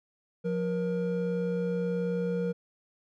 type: tone pair together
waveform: triangle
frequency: 177.4 / 473.6 Hz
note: F3 / A#4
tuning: +27 / +27 cents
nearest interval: octave + perfect fourth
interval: 1700 cents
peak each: -28 dBFS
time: 0.44-2.53 s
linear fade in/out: 20 ms
effects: none